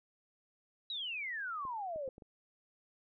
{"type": "exponential sweep", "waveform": "sine", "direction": "down", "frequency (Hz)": [3951, 507], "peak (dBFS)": -37, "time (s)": [0.9, 2.09], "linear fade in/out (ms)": 2}
{"type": "clicks", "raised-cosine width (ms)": 2, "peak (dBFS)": -39, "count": 5, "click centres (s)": [1.652, 1.96, 2.078, 2.181, 2.222]}
{"effects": []}